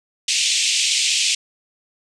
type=band-pass noise; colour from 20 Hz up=pink; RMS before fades=-19 dBFS; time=0.28-1.35 s; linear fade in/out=5 ms; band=2400 to 8400 Hz; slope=48 dB/octave; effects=none